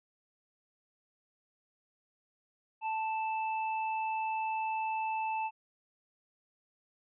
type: tone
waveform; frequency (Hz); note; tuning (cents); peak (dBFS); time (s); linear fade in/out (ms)
square; 880; A5; 0; -32; 2.81-5.51; 50
effects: resampled to 8000 Hz